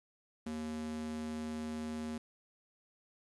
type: tone with high-pass filter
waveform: square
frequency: 77.78 Hz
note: D#2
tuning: in tune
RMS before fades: -40 dBFS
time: 0.46-2.18 s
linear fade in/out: 5 ms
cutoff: 190 Hz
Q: 5.6
effects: resampled to 24000 Hz + 10-bit